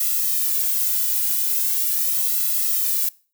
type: noise with flanger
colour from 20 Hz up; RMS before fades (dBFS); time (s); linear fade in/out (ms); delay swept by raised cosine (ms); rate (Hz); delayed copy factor
violet; -21; 0-3.09; 5; 1.5 to 2.04; 0.41; +0.9
effects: noise-tail reverb RT60 0.4 s tail -23 dB re dry